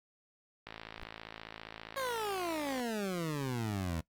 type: click train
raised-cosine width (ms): 0.3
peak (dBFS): -27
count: 118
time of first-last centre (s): 0.67-2.797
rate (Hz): 55
type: noise with exponential growth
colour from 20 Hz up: brown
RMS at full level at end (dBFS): -41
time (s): 0.94-1.03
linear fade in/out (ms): 0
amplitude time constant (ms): 19
type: exponential sweep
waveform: 20% pulse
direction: down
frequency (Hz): 554.4 to 78.7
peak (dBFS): -29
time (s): 1.96-4.01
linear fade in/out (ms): 10
effects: noise-tail reverb RT60 0.1 s tail -19 dB re dry + Opus 48 kbps